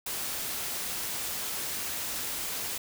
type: noise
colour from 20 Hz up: white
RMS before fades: -34 dBFS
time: 0.06-2.78 s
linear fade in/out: 5 ms
effects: none